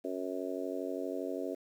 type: harmonic tone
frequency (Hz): 92.5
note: F#2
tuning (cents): 0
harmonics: 3 / 4 / 5 / 6 / 7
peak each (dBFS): -39 / -40 / -41 / -42 / -42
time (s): 0.04-1.55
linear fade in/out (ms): 10
effects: 10-bit